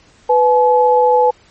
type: tone pair together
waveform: sine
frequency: 496.6 / 854.8 Hz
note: B4 / G#5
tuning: +9 / +50 cents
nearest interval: major sixth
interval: 941 cents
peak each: -11 dBFS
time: 0.29-1.31 s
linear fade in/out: 10 ms
effects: pink hiss -49 dBFS RMS until 1.5 s + MP3 32 kbps